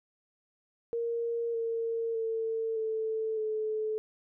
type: tone with pitch steps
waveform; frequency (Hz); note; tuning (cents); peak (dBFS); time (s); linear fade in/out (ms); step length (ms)
sine; 466.2 / 457.7 / 449.3 / 441.1 / 433; A#4 / A#4 / A4 / A4 / A4; 0 / -32 / +36 / +4 / -28; -29; 0.93-3.98; 0; 610
effects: none